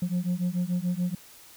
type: beating tone pair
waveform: sine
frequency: 175 / 181.9 Hz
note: F3 / F#3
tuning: +4 / -29 cents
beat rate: 6.9 Hz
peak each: -26 dBFS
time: 0.02-1.15 s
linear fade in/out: 5 ms
effects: tanh soft clip ceiling -22 dBFS + white hiss -51 dBFS RMS until 1.56 s

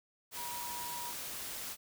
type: tone in noise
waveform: sine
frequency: 962 Hz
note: B5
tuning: 46 cents flat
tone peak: -42 dBFS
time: 0.35-1.14 s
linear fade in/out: 50 ms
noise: white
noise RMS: -42 dBFS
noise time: 0.31-1.77 s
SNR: -3 dB
effects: none

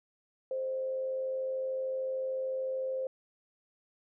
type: tone with frequency modulation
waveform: sine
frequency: 523.3 Hz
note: C5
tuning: in tune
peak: -31 dBFS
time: 0.51-3.07 s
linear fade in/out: 2 ms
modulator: 93.5 Hz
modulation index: 0.25
effects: none

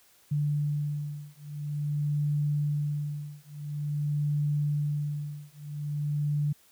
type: beating tone pair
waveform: sine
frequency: 146.83 / 147.31 Hz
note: D3 / D3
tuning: 0 / +6 cents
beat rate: 0.48 Hz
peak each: -30 dBFS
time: 0.31-6.53 s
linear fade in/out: 10 ms
effects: white hiss -61 dBFS RMS until 6.71 s

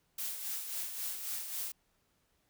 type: noise with tremolo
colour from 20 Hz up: blue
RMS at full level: -37 dBFS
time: 0.18-1.72 s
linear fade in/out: 5 ms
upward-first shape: sine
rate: 3.7 Hz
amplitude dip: 50%
effects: pink hiss -75 dBFS RMS until 2.49 s

